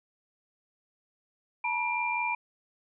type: tone cluster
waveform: sine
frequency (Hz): 877 / 962 / 2378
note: A5 / B5 / D7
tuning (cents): -6 / -46 / +21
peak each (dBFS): -35 / -31 / -30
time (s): 1.64-2.35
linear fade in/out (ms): 5
effects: none